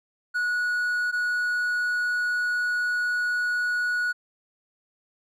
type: tone pair in turn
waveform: triangle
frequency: 1462 / 1462 Hz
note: F#6 / F#6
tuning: -21 / -21 cents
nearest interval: unison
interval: 0 cents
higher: neither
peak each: -21 dBFS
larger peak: neither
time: 0.34-1.12 / 1.12-4.13 s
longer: second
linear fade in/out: 20 ms
effects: none